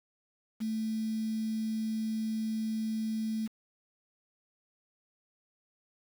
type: tone with quantisation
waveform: sine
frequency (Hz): 220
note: A3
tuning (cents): 0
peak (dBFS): -30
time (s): 0.6-3.48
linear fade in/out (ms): 20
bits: 8
effects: none